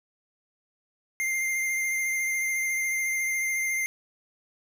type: tone with vibrato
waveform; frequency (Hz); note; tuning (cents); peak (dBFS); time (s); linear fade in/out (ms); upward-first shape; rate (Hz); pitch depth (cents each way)
square; 2100; C7; +6; -26; 1.2-3.86; 0; triangle; 14; 19
effects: none